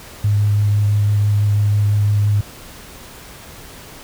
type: tone with vibrato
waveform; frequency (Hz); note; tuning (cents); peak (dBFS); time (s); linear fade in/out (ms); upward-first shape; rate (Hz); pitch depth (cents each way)
sine; 103.4; G#2; -7; -12; 0.24-2.41; 5; sine; 6; 11
effects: pink hiss -38 dBFS RMS until 4.03 s